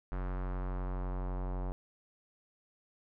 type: tone with low-pass filter sweep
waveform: square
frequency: 45.97 Hz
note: F#1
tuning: 10 cents flat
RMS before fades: -36 dBFS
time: 0.12-1.72 s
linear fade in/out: 0 ms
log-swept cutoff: 1400 to 890 Hz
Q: 1.7
effects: none